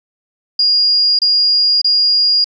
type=tone bursts; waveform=sine; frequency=4847 Hz; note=D#8; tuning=46 cents flat; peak=-9 dBFS; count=3; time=0.59-2.444 s; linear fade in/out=5 ms; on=600 ms; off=27 ms; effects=none